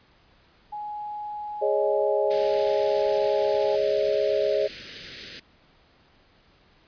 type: tone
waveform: sine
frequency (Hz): 837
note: G#5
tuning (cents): +13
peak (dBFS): -31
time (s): 0.72-3.76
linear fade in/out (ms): 10
type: chord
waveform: sine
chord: Ab suspended fourth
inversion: none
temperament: equal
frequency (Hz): 415.3 / 554.4 / 622.3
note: Ab4 / Db5 / Eb5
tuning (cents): 0 / 0 / 0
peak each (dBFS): -25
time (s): 1.61-4.68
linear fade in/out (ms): 20
type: band-stop noise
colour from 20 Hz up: white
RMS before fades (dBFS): -35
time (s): 2.3-5.4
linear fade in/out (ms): 10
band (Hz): 560 to 1500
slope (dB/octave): 48
effects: pink hiss -59 dBFS RMS until 6.87 s + resampled to 11025 Hz